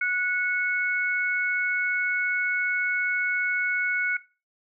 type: tone pair together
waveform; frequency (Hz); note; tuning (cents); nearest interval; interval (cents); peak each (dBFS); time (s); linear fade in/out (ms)
sine; 1468.6 / 2206; F#6 / C#7; -13 / -9; perfect fifth; 704; -25; 0.01-4.17; 5
effects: noise-tail reverb RT60 0.3 s tail -17 dB re dry